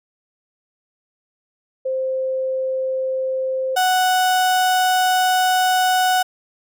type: tone pair in turn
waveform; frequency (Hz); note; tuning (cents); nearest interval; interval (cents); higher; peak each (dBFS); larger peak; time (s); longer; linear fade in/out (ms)
sine / 35% pulse; 523.3 / 740.1; C5 / F#5; 0 / 0; tritone; 600; second; -19 / -13; second; 1.85-3.76 / 3.76-6.23; second; 10
effects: none